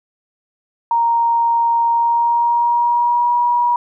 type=tone with pitch glide; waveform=sine; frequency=932.3 to 961.8 Hz; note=A#5 to B5; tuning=0 to -46 cents; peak=-12 dBFS; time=0.91-3.76 s; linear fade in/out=2 ms; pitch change=+54 cents; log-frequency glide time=1.9-3.33 s; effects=none